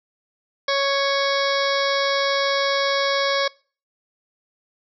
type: harmonic tone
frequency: 554.4 Hz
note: C#5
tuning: in tune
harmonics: 1 / 2 / 3 / 4 / 6 / 7 / 8 / 9 / 10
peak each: -22 / -25 / -27 / -28 / -30 / -30 / -31 / -32 / -32 dBFS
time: 0.68-3.48 s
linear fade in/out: 5 ms
effects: noise-tail reverb RT60 0.4 s tail -24 dB re dry